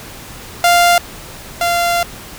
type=tone pair in turn; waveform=sawtooth; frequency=697 / 691.8 Hz; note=F5 / F5; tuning=-4 / -17 cents; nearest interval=unison; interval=13 cents; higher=first; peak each=-4 / -9 dBFS; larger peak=first; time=0.64-0.98 / 1.61-2.03 s; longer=second; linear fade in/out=2 ms; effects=pink hiss -33 dBFS RMS until 2.38 s